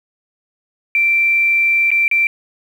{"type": "tone with dropouts", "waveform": "sine", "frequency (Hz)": 2349, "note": "D7", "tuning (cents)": 0, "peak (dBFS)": -11, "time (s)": [0.95, 2.27], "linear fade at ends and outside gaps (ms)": 1, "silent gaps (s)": [[1.905, 1.915], [2.08, 2.113]], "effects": ["7-bit"]}